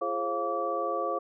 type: tone cluster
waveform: sine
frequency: 343.1 / 420.9 / 535 / 698 / 1153 Hz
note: F4 / G#4 / C5 / F5 / D6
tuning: -31 / +23 / +38 / -1 / -32 cents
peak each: -37 / -36 / -32 / -34 / -32 dBFS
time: 0.01-1.19 s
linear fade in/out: 10 ms
effects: none